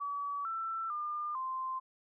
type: tone with pitch steps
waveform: sine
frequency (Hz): 1141 / 1335 / 1203 / 1043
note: C#6 / E6 / D6 / C6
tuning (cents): +50 / +22 / +41 / -6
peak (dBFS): -34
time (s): 0-1.8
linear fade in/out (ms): 20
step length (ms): 450
effects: none